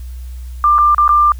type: tone with dropouts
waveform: sine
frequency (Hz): 1190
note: D6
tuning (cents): +22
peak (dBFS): -7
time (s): 0.64-1.32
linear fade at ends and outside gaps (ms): 1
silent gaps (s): 0.783-0.787 / 0.947-0.981 / 1.079-1.091
effects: added 62 Hz sine -25 dBFS peak until 1.39 s + white hiss -48 dBFS RMS until 1.39 s